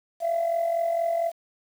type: tone with amplitude modulation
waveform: sine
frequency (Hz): 674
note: E5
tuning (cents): +38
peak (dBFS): -18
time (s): 0.2-1.32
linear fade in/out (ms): 50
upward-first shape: sine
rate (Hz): 44.3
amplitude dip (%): 65
effects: tanh soft clip ceiling -18 dBFS + 8-bit